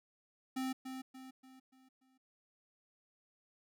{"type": "tone with echo", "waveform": "square", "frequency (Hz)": 261.1, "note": "C4", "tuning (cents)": -3, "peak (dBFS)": -36, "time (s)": [0.56, 0.73], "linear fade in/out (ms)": 10, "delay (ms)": 290, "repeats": 5, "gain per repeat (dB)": -7, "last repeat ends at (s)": 2.18, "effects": []}